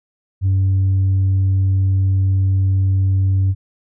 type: tone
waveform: sine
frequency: 95.8 Hz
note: G2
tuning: 39 cents flat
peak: -10 dBFS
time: 0.41-3.55 s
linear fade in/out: 50 ms
effects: tanh soft clip ceiling -11 dBFS